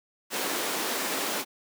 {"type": "high-pass noise", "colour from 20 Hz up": "pink", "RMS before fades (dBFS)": -30, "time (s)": [0.3, 1.45], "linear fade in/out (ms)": 50, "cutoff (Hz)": 260, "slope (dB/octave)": 24, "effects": []}